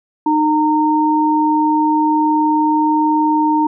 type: tone pair together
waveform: sine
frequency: 306.9 / 919.7 Hz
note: D#4 / A#5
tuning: -24 / -24 cents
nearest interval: octave + perfect fifth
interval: 1900 cents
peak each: -14 dBFS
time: 0.26-3.67 s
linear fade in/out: 5 ms
effects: none